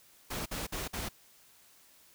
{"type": "noise bursts", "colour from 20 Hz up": "pink", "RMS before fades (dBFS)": -37, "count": 4, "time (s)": [0.3, 1.09], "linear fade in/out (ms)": 10, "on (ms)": 160, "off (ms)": 50, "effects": ["white hiss -61 dBFS RMS until 2.14 s"]}